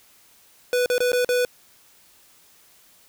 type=tone with dropouts; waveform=square; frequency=493.9 Hz; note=B4; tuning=in tune; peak=-19 dBFS; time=0.73-1.45 s; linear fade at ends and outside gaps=1 ms; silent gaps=0.86-0.9 / 0.981-1.004 / 1.119-1.131 / 1.247-1.29 s; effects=white hiss -55 dBFS RMS until 3.08 s